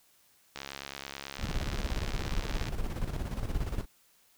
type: click train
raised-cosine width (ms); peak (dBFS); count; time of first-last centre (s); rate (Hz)
0.2; -21; 148; 0.56-2.684; 69.2
type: noise with tremolo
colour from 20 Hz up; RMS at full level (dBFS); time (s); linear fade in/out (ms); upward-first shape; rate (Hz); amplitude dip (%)
brown; -31; 1.37-3.86; 50; square; 17; 55
effects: white hiss -65 dBFS RMS until 4.37 s